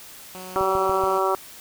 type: tone with pitch glide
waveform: 10% pulse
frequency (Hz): 185 to 183.09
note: F#3 to F#3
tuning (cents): 0 to -18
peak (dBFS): -28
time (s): 0.35-1.18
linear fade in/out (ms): 0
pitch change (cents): -18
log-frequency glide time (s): 0.45-0.78
type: harmonic tone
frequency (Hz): 190.8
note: G3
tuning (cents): -47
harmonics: 2 / 3 / 4 / 5 / 6 / 7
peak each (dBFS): -24 / -27 / -27 / -27 / -26 / -28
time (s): 0.56-1.35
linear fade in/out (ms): 0
type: click train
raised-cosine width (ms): 5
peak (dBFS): -23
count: 4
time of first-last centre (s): 0.61-1.038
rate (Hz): 7.01
effects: white hiss -43 dBFS RMS until 1.6 s